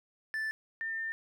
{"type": "tone pair in turn", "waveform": ["triangle", "sine"], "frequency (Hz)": [1760, 1802.2], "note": ["A6", "A6"], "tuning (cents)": [0, 41], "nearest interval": "unison", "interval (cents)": 41, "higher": "second", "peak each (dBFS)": [-30, -33], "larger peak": "first", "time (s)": [[0.34, 0.51], [0.81, 1.12]], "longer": "second", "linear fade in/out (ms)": 0, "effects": []}